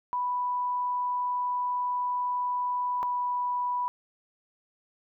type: tone pair in turn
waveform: sine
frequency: 987.8 / 984.3 Hz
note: B5 / B5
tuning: 0 / -6 cents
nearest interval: unison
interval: 6 cents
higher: first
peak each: -26 dBFS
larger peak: neither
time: 0.13-3.03 / 3.03-3.88 s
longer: first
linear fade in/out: 0 ms
effects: none